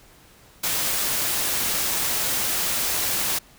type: noise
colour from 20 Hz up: white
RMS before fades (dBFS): -24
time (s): 0.63-3.39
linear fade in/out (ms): 10
effects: pink hiss -52 dBFS RMS until 3.58 s